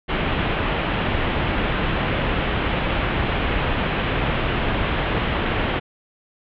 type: low-pass noise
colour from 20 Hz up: pink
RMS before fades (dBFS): -22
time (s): 0.08-5.8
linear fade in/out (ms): 20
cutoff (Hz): 3300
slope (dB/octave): 48
effects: none